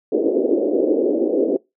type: band-pass noise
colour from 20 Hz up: pink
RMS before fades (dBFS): -18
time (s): 0.12-1.57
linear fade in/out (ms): 5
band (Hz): 280 to 540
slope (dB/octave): 48
effects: noise-tail reverb RT60 0.2 s tail -23 dB re dry